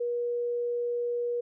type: tone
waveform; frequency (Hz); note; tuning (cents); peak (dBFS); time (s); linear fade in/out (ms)
sine; 480; B4; -49; -27; 0-1.41; 10
effects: none